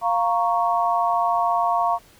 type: chord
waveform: sine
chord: Bb minor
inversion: second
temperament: equal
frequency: 698.5 / 932.3 / 1108.7 Hz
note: F5 / Bb5 / Db6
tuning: 0 / 0 / 0 cents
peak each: -21 / -23 / -23 dBFS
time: 0.01-1.99 s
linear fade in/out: 50 ms
effects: pink hiss -52 dBFS RMS until 2.19 s